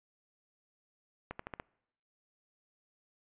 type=accelerating click train; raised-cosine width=0.5 ms; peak=-24 dBFS; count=5; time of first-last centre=1.31-1.599 s; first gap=84 ms; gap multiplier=0.9; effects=noise-tail reverb RT60 0.8 s tail -25 dB re dry + resampled to 8000 Hz